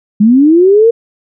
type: linear sweep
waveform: sine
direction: up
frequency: 200 to 471.9 Hz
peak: -3 dBFS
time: 0.2-0.91 s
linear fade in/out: 10 ms
effects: none